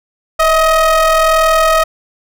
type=ring-modulated tone; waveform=square; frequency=311.1 Hz; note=D#4; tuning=in tune; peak=-6 dBFS; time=0.39-1.84 s; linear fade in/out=10 ms; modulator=954 Hz; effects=none